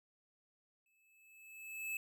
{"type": "tone with exponential growth", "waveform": "square", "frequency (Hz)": 2608, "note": "E7", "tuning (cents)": -19, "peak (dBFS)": -37, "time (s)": [0.86, 1.97], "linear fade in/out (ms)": 2, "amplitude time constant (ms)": 240, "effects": []}